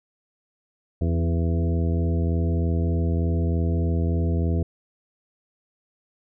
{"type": "harmonic tone with a mistuned harmonic", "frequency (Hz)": 83.3, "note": "E2", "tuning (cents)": 19, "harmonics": [1, 2, 3, 4, 5, 6, 8], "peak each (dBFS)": [-21, -27, -31, -33, -35, -37, -39], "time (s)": [1.01, 4.63], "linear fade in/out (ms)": 5, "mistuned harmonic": 3, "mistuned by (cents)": 16, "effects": []}